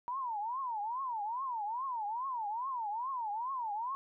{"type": "tone with vibrato", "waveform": "sine", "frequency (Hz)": 943, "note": "A#5", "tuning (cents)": 20, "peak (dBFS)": -34, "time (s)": [0.08, 3.95], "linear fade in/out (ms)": 0, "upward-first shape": "triangle", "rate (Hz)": 2.4, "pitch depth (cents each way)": 280, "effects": []}